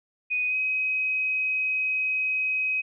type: tone with pitch glide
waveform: sine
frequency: 2491 to 2530 Hz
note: D#7 to D#7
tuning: +1 to +28 cents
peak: -23 dBFS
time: 0.3-2.82 s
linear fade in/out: 20 ms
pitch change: +27 cents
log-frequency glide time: 0.47-0.56 s
effects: none